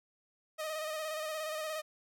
sawtooth tone with vibrato, 622.3 Hz, D#5, in tune, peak -32 dBFS, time 0.58-1.82 s, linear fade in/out 20 ms, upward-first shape square, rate 17 Hz, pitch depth 31 cents each way, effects none

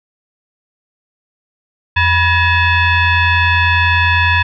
sine tone with frequency modulation, 804 Hz, G5, 44 cents sharp, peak -9 dBFS, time 1.96-4.43 s, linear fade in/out 10 ms, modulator 890 Hz, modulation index 2.4, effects none

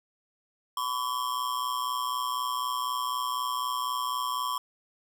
square ring-modulated tone, 1072 Hz, C6, 42 cents sharp, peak -26 dBFS, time 0.77-4.58 s, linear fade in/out 2 ms, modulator 62 Hz, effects 10-bit

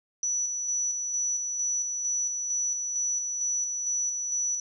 sine tone with tremolo, 5920 Hz, F#8, in tune, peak -25 dBFS, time 0.23-4.6 s, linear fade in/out 2 ms, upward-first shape square, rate 2.2 Hz, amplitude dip 35%, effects none

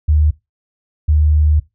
sine tone pair in turn, 75.9 / 75.9 Hz, D#2 / D#2, -42 / -42 cents, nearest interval unison, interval 0 cents, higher neither, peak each -9 dBFS, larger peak neither, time 0.08-0.31 / 1.08-1.6 s, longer second, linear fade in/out 10 ms, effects noise-tail reverb RT60 0.2 s tail -19 dB re dry

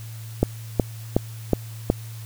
click train, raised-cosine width 2 ms, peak -3 dBFS, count 5, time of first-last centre 0.43-1.901 s, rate 2.72 Hz, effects added 112 Hz sine -34 dBFS peak until 2.25 s + white hiss -46 dBFS RMS until 2.25 s

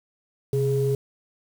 sine tone pair together, 130.81 / 415.3 Hz, C3 / G#4, 0 / 0 cents, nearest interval octave + minor sixth, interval 2000 cents, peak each -22 dBFS, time 0.53-0.95 s, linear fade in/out 2 ms, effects tanh soft clip ceiling -12 dBFS + 7-bit

